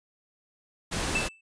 pink noise, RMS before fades -30 dBFS, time 0.91-1.29 s, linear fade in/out 20 ms
triangle tone with exponential decay, 2645 Hz, E7, 5 cents sharp, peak -21 dBFS, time 1.15-1.41 s, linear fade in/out 5 ms, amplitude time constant 56 ms
effects resampled to 22050 Hz

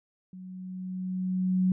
sine tone with level ramp, 185 Hz, F#3, in tune, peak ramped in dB -41 to -20 dBFS, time 0.33-1.72 s, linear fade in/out 2 ms, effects none

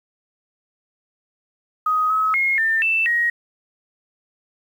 sine tone with pitch steps, 1254 / 1282 / 2152 / 1796 / 2657 / 1887 Hz, D#6 / E6 / C7 / A6 / E7 / A#6, +13 / -49 / +48 / +35 / +13 / +21 cents, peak -16 dBFS, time 1.86-3.3 s, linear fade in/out 5 ms, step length 240 ms, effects 8-bit

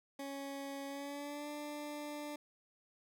20% pulse tone with pitch glide, 277.2 to 295.4 Hz, C#4 to D4, 0 to +10 cents, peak -37 dBFS, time 0.19-2.36 s, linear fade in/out 5 ms, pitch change +110 cents, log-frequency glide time 0.87-1.49 s, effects none

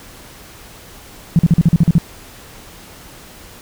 sine tone bursts, 166.9 Hz, E3, 22 cents sharp, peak -6 dBFS, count 9, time 1.36-1.982 s, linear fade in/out 0 ms, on 30 ms, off 44 ms, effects pink hiss -39 dBFS RMS until 3.61 s

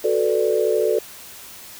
sine chord, B minor seventh, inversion second, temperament equal, 370 / 440 / 493.9 / 587.3 Hz, F#4 / A4 / B4 / D5, 0 / 0 / 0 / 0 cents, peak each -23 / -19 / -25 / -23 dBFS, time 0.04-0.99 s, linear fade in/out 5 ms, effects white hiss -40 dBFS RMS until 1.79 s

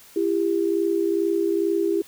sine tone pair together, 336.4 / 398.7 Hz, E4 / G4, +35 / +29 cents, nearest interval minor third, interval 294 cents, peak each -22 dBFS, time 0.16-2.02 s, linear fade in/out 5 ms, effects white hiss -49 dBFS RMS until 2.07 s

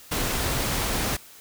pink noise, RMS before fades -26 dBFS, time 0.11-1.17 s, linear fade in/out 10 ms, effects white hiss -48 dBFS RMS until 1.4 s

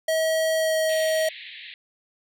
square tone with pitch glide, 640 to 634.8 Hz, D#5 to D#5, +49 to +35 cents, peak -21 dBFS, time 0.08-1.29 s, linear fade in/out 5 ms, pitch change -14 cents, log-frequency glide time 0.57-0.76 s
pink band-pass noise, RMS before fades -41 dBFS, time 0.89-1.74 s, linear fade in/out 2 ms, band 1800 to 4100 Hz, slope 96 dB/octave
effects none

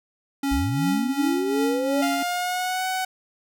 square tone with tremolo, 277.2 Hz, C#4, in tune, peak -21 dBFS, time 0.43-2.23 s, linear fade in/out 5 ms, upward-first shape triangle, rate 2.7 Hz, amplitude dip 60%
sine linear sweep, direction up, 49.13 to 585 Hz, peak -23 dBFS, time 0.51-2.02 s, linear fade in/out 10 ms
sawtooth tone with pitch glide, 698.5 to 748.6 Hz, F5 to F#5, 0 to +20 cents, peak -20 dBFS, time 2.02-3.05 s, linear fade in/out 5 ms, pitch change +120 cents, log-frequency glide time 2.14-2.86 s
effects none

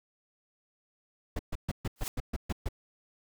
brown noise bursts, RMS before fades -31 dBFS, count 9, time 1.36-2.688 s, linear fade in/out 5 ms, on 32 ms, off 130 ms
white noise with exponential growth, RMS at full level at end -32 dBFS, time 1.96-2.08 s, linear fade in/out 0 ms, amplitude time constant 25 ms
effects none

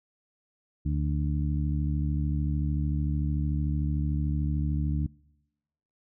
harmonic tone, 73.42 Hz, D2, in tune, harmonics 1 / 2 / 3 / 4, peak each -27 / -29 / -37 / -36 dBFS, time 0.85-5.07 s, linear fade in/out 10 ms, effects noise-tail reverb RT60 1.0 s tail -26 dB re dry

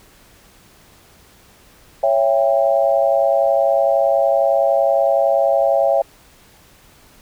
sine chord, C# diminished, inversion none, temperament just, 554.4 / 665.2 / 798.3 Hz, C#5 / E5 / G5, 0 / +16 / +31 cents, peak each -16 / -16 / -20 dBFS, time 2.03-6.02 s, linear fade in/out 5 ms, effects pink hiss -49 dBFS RMS until 7.21 s

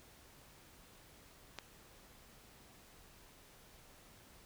click, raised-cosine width 0.2 ms, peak -25 dBFS, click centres 1.587 s, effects pink hiss -61 dBFS RMS until 4.45 s

